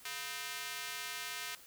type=tone with high-pass filter; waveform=square; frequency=140.8 Hz; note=C#3; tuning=27 cents sharp; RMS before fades=-42 dBFS; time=0.05-1.55 s; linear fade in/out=2 ms; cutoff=1900 Hz; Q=0.9; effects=white hiss -57 dBFS RMS until 1.66 s